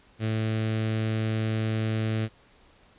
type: tone with notch filter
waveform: sawtooth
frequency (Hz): 110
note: A2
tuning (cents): 0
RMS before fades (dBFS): -27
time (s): 0.19-2.29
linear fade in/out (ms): 50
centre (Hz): 940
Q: 1.2
effects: pink hiss -58 dBFS RMS until 2.98 s + resampled to 8000 Hz